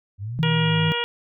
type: linear two-way sweep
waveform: sine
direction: up then down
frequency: 94 to 129.5 to 97 Hz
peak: -27 dBFS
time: 0.18-0.93 s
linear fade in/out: 50 ms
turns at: 0.39 s
type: tone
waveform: sine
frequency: 160 Hz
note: D#3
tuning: 49 cents sharp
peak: -19 dBFS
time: 0.39-0.92 s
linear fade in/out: 0 ms
type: harmonic tone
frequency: 475.4 Hz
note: A#4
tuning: 34 cents sharp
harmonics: 1 / 2 / 3 / 4 / 5 / 6 / 7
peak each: -29 / -30 / -31 / -32 / -32 / -28 / -30 dBFS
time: 0.43-1.04 s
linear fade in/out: 0 ms
effects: none